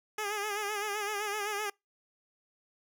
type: tone with vibrato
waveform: 10% pulse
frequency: 415.3 Hz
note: G#4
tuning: in tune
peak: -24 dBFS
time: 0.18-1.7 s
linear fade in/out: 5 ms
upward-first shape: sine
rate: 7.8 Hz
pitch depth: 66 cents each way
effects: noise-tail reverb RT60 0.2 s tail -26 dB re dry